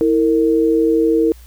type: tone pair together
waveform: sine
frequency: 325.2 / 457.6 Hz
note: E4 / A#4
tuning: -23 / -32 cents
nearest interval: tritone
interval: 591 cents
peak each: -14 dBFS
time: 0.01-1.32 s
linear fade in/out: 0 ms
effects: added 60 Hz sine -38 dBFS peak until 1.46 s + white hiss -49 dBFS RMS until 1.46 s

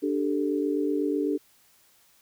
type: chord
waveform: sine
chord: D suspended fourth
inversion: none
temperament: equal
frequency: 293.7 / 392 / 440 Hz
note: D4 / G4 / A4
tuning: 0 / 0 / 0 cents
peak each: -26 / -29 / -30 dBFS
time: 0.02-1.38 s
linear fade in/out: 20 ms
effects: white hiss -61 dBFS RMS until 2.21 s

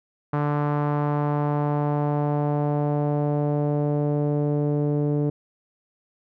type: tone with low-pass filter sweep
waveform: sawtooth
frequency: 146.83 Hz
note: D3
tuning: in tune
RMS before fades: -23 dBFS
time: 0.33-5.3 s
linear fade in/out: 5 ms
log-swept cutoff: 1200 to 430 Hz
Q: 1.8
effects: none

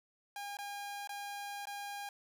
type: tone with dropouts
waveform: sawtooth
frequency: 810 Hz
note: G#5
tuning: 43 cents flat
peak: -37 dBFS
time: 0.36-2.09 s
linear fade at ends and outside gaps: 2 ms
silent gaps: 0.57-0.587 / 1.074-1.092 / 1.655-1.67 s
effects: none

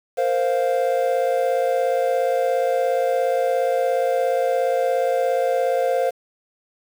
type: chord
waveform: triangle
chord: Bb suspended second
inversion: none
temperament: equal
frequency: 466.2 / 523.3 / 698.5 Hz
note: Bb4 / C5 / F5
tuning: 0 / 0 / 0 cents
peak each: -23 / -18 / -21 dBFS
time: 0.17-6.11 s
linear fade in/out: 20 ms
effects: 7-bit

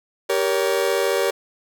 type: chord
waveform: 40% pulse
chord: G diminished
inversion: none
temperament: just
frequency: 392 / 470.4 / 564.5 Hz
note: G4 / Bb4 / Db5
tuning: 0 / +16 / +31 cents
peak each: -22 dBFS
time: 0.29-1.31 s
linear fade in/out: 10 ms
effects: none

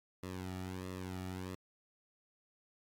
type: tone with flanger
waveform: sawtooth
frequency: 92.5 Hz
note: F#2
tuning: in tune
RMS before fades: -43 dBFS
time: 0.23-1.55 s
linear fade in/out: 0 ms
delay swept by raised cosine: 1.3 to 1.95 ms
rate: 1.5 Hz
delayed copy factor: -0.9
effects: AAC 64 kbps

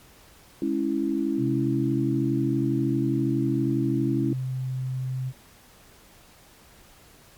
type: chord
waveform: sine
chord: C# minor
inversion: second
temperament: equal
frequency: 207.7 / 277.2 / 329.6 Hz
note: G#3 / C#4 / E4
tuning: 0 / 0 / 0 cents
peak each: -30 / -26 / -26 dBFS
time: 0.62-4.33 s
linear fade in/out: 2 ms
type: tone with pitch glide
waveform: sine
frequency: 130.81 to 129.46 Hz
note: C3 to C3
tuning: 0 to -18 cents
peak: -26 dBFS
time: 1.37-5.33 s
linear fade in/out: 50 ms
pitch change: -18 cents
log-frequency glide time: 2.51-4.75 s
effects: pink hiss -53 dBFS RMS until 7.37 s + MP3 96 kbps

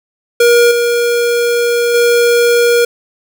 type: tone with level steps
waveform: square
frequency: 475.5 Hz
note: A#4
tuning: 34 cents sharp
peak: -6 / -11 / -8 dBFS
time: 0.4-2.85 s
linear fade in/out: 5 ms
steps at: 0.71 / 1.94 s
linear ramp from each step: 5 ms
effects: 8-bit

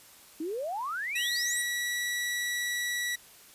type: exponential sweep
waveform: sine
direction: up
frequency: 300 to 9300 Hz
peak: -31 dBFS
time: 0.4-1.62 s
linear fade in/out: 5 ms
type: tone with pitch glide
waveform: sawtooth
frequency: 1929 to 1942.4 Hz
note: B6 to B6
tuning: -41 to -29 cents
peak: -26 dBFS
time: 1.15-3.16 s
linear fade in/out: 10 ms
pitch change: +12 cents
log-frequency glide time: 1.39-1.99 s
effects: white hiss -54 dBFS RMS until 3.54 s + resampled to 32000 Hz

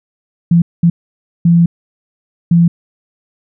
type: tone bursts at uneven times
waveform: sine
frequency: 170 Hz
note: F3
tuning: 46 cents flat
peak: -5 dBFS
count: 4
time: 0.51-0.62 / 0.83-0.9 / 1.45-1.66 / 2.51-2.68 s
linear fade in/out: 5 ms
effects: none

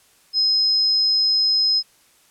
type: tone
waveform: sine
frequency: 5100 Hz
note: D#8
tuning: 42 cents sharp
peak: -15 dBFS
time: 0.33-1.83 s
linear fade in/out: 50 ms
effects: white hiss -56 dBFS RMS until 2.3 s + low-pass 12000 Hz 12 dB/octave

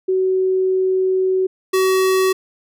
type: tone pair in turn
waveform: sine / square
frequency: 375.5 / 377.6 Hz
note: F#4 / F#4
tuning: +26 / +35 cents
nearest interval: unison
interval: 9 cents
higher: second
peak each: -14 dBFS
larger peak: neither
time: 0.08-1.47 / 1.73-2.33 s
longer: first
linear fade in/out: 10 ms
effects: none

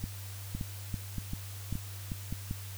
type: two click trains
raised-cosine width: 5 ms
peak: -22 / -22 dBFS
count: 5 / 6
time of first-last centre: 0.04-2.326 / 0.55-2.511 s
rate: 1.75 / 2.55 Hz
effects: added 98 Hz sine -41 dBFS peak until 2.77 s + white hiss -48 dBFS RMS until 2.77 s

